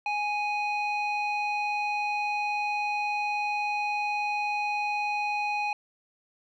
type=tone with low-pass filter; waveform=square; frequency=830.6 Hz; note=G#5; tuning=in tune; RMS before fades=-29 dBFS; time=0.06-5.73 s; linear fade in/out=2 ms; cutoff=2900 Hz; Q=3; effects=none